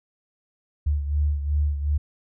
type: beating tone pair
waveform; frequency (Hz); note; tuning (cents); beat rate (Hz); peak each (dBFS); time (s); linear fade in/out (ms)
sine; 73 / 75.7; D2 / D#2; -10 / -47; 2.7; -21 / -28; 0.86-1.98; 10
effects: none